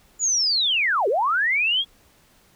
sine linear two-way sweep, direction down then up, 7040 to 370 to 3367 Hz, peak -18 dBFS, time 0.19-1.85 s, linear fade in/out 50 ms, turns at 1.08 s, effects pink hiss -57 dBFS RMS until 2.55 s

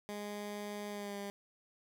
15% pulse tone with pitch glide, 206.5 to 201.1 Hz, G#3 to G3, -10 to +44 cents, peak -34 dBFS, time 0.09-1.3 s, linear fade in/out 0 ms, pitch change -46 cents, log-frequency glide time 0.89-1.17 s, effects none

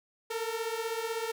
sawtooth beating tone pair, 445.7 / 461.7 Hz, A4 / A#4, +22 / -17 cents, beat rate 16 Hz, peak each -31 dBFS, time 0.3-1.32 s, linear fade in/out 10 ms, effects none

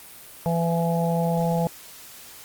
harmonic tone, 167.9 Hz, E3, 32 cents sharp, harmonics 1 / 3 / 4 / 5, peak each -22 / -27 / -28 / -29 dBFS, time 0.46-1.67 s, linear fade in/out 0 ms, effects white hiss -44 dBFS RMS until 2.44 s + Opus 32 kbps

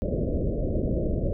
pink low-pass noise, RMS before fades -26 dBFS, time 0.02-1.33 s, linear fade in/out 0 ms, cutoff 630 Hz, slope 96 dB/octave, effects none

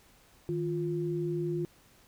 sine tone pair together, 156.45 / 349.2 Hz, D#3 / F4, +10 / 0 cents, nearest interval octave + major second, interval 1390 cents, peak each -33 / -31 dBFS, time 0.49-1.65 s, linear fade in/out 0 ms, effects pink hiss -61 dBFS RMS until 2.07 s

